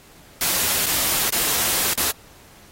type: noise with dropouts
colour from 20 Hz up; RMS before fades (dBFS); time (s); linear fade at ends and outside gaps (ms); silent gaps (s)
white; -21; 0.41-2.11; 1; 0.858-0.866 / 1.297-1.323 / 1.935-1.976
effects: pink hiss -49 dBFS RMS until 2.71 s + AAC 48 kbps